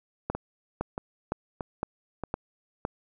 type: two click trains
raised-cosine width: 1 ms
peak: -14 / -18 dBFS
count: 6 / 4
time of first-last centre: 0.3-2.851 / 0.35-2.237 s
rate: 1.96 / 1.59 Hz
effects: none